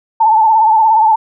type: tone with vibrato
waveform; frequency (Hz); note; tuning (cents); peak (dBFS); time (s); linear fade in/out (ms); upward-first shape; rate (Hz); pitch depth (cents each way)
sine; 880; A5; 0; -6; 0.2-1.16; 10; triangle; 17; 74
effects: none